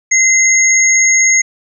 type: tone pair together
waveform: sine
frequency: 2062 / 6546 Hz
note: C7 / G#8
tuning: -26 / -26 cents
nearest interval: octave + minor sixth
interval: 2000 cents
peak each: -10 dBFS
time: 0.11-1.42 s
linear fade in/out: 10 ms
effects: none